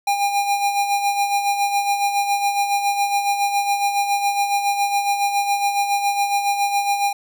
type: tone with tremolo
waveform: square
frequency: 806 Hz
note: G5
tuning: 48 cents sharp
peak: -16 dBFS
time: 0.07-7.13 s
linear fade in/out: 5 ms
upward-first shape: sine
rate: 7.2 Hz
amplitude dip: 55%
effects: none